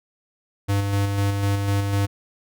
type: tone with tremolo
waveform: square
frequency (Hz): 100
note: G2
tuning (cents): +35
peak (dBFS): -19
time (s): 0.68-2.07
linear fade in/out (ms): 20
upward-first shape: square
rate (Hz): 4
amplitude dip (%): 35
effects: none